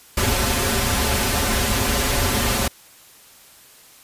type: noise with comb filter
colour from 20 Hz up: pink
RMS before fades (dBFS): -20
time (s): 0.17-2.68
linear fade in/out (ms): 5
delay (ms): 6.3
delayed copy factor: -1
effects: white hiss -48 dBFS RMS until 4.03 s + resampled to 32000 Hz